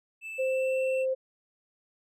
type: tone with pitch glide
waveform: triangle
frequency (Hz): 2637 to 2686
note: E7 to E7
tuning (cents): 0 to +32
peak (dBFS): -35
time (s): 0.21-1.06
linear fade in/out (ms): 50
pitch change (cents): +32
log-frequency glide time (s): 0.35-0.86
type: tone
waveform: sine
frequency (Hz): 523.3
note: C5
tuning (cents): 0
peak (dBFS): -25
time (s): 0.38-1.15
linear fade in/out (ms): 20
effects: none